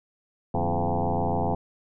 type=tone with frequency modulation; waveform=sine; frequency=336.1 Hz; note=E4; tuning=34 cents sharp; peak=-22 dBFS; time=0.54-1.55 s; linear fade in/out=5 ms; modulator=87.3 Hz; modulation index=6.1; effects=none